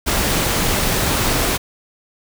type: noise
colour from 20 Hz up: pink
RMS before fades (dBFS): -18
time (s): 0.06-1.58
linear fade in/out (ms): 20
effects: none